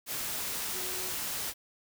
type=tone in noise; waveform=sine; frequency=370 Hz; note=F#4; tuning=in tune; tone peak=-44 dBFS; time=0.71-1.13 s; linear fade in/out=50 ms; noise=white; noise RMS=-35 dBFS; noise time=0.06-1.54 s; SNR=-12 dB; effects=none